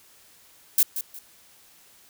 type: noise with echo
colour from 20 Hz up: violet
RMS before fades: -18 dBFS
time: 0.78-0.83 s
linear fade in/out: 2 ms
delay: 180 ms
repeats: 2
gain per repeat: -11 dB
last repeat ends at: 1.19 s
effects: white hiss -55 dBFS RMS until 2.09 s